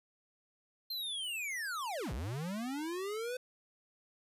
square linear two-way sweep, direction down then up, 4203 to 51.91 to 511 Hz, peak -37 dBFS, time 0.9-3.37 s, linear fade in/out 5 ms, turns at 2.13 s, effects resampled to 32000 Hz

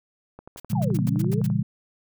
click train, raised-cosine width 1 ms, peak -27 dBFS, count 14, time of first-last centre 0.39-1.501 s, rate 11.7 Hz
white noise bursts, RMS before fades -40 dBFS, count 8, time 0.57-1.468 s, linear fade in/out 5 ms, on 30 ms, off 94 ms
sine chord, A# diminished seventh, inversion none, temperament just, 116.54 / 139.85 / 167.82 / 201.4 Hz, A#2 / C#3 / E3 / G3, 0 / +16 / +31 / +47 cents, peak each -26 dBFS, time 0.7-1.63 s, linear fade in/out 10 ms
sine exponential two-way sweep, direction down then up, 913 to 230.4 to 462.5 Hz, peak -29 dBFS, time 0.75-1.41 s, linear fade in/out 5 ms, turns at 1.03 s
effects none

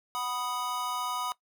square chord, B major, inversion second, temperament equal, 740 / 987.8 / 1244.5 Hz, F#5 / B5 / D#6, 0 / 0 / 0 cents, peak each -40 / -35 / -35 dBFS, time 0.15-1.32 s, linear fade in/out 0 ms, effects noise-tail reverb RT60 0.1 s tail -19 dB re dry

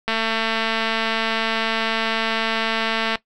click train, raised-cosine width 0.3 ms, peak -6 dBFS, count 690, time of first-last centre 0.08-3.156 s, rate 224 Hz, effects noise-tail reverb RT60 0.1 s tail -17 dB re dry

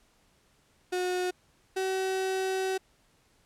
35% pulse tone pair in turn, 363.1 / 379.3 Hz, F#4 / F#4, -33 / +43 cents, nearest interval minor second, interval 76 cents, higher second, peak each -26 / -26 dBFS, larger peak neither, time 0.92-1.31 / 1.76-2.78 s, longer second, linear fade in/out 10 ms, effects pink hiss -66 dBFS RMS until 3.45 s + low-pass 11000 Hz 12 dB/octave

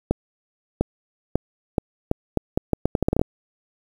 accelerating click train, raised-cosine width 2 ms, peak -5 dBFS, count 16, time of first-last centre 0.11-3.215 s, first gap 700 ms, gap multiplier 0.78, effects 7-bit

